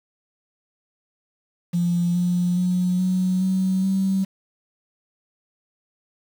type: tone with pitch steps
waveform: triangle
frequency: 173.6 / 177.15 / 180.76 / 184.45 / 188.22 / 192.07 Hz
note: F3 / F3 / F#3 / F#3 / F#3 / G3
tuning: -10 / +25 / -40 / -5 / +30 / -35 cents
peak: -14 dBFS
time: 1.73-4.25 s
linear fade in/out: 20 ms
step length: 420 ms
effects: tanh soft clip ceiling -16 dBFS + 7-bit